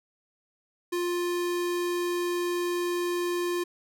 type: tone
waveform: square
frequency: 351.1 Hz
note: F4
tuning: 9 cents sharp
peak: -27 dBFS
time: 0.92-3.64 s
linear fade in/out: 10 ms
effects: none